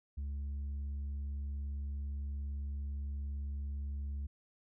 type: tone with tanh clipping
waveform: sine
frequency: 70.6 Hz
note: C#2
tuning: 32 cents sharp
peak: -37 dBFS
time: 0.17-4.27 s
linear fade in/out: 10 ms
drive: 3 dB
effects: none